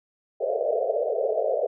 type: band-pass noise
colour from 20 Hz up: white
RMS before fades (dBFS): -25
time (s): 0.4-1.67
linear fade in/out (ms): 10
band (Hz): 420 to 680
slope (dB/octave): 96
effects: none